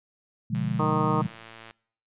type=chord; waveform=sine; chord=B diminished seventh; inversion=none; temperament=equal; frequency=123.47 / 146.83 / 174.61 / 207.7 Hz; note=B2 / D3 / F3 / Ab3; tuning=0 / 0 / 0 / 0 cents; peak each=-30 dBFS; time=0.5-1.27 s; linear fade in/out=10 ms
type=click train; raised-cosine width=0.3 ms; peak=-28 dBFS; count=132; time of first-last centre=0.55-1.709 s; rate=113 Hz
type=harmonic tone; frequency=154.7 Hz; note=D#3; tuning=10 cents flat; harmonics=2 / 3 / 4 / 5 / 6 / 7 / 8; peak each=-31 / -30 / -35 / -35 / -31 / -30 / -30 dBFS; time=0.79-1.22 s; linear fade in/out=10 ms
effects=noise-tail reverb RT60 0.6 s tail -23 dB re dry + resampled to 8000 Hz